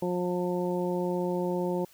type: harmonic tone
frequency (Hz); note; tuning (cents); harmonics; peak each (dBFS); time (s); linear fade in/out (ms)
178.5; F3; +38; 1 / 2 / 3 / 4 / 5; -31 / -30 / -33 / -43 / -37; 0.02-1.85; 5
effects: white hiss -58 dBFS RMS until 1.93 s